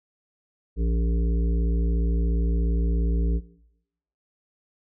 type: harmonic tone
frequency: 57.1 Hz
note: A#1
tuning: 35 cents flat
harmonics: 1 / 3 / 5 / 7 / 8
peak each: -21 / -31 / -35 / -38 / -39 dBFS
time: 0.76-3.41 s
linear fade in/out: 50 ms
effects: noise-tail reverb RT60 0.8 s tail -18 dB re dry